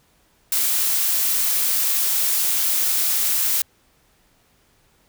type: noise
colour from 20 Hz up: blue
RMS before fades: -20 dBFS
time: 0.52-3.62 s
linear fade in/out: 2 ms
effects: pink hiss -60 dBFS RMS until 5.08 s